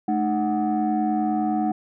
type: tone cluster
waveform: sine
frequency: 216.4 / 306.1 / 740 Hz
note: A3 / D#4 / F#5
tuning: -29 / -28 / 0 cents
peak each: -23 dBFS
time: 0.08-1.72 s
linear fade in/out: 5 ms
effects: tanh soft clip ceiling -15 dBFS